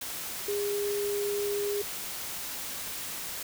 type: tone in noise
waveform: sine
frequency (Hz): 408.5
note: G#4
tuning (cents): -29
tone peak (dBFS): -28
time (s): 0.48-1.82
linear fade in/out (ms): 5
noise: white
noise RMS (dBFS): -37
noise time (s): 0.01-3.43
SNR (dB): +6
effects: none